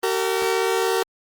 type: tone pair together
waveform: sawtooth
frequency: 381.4 / 457.9 Hz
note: G4 / A#4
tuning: -47 / -31 cents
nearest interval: minor third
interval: 316 cents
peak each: -18 dBFS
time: 0.03-1.03 s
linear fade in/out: 5 ms
effects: Opus 24 kbps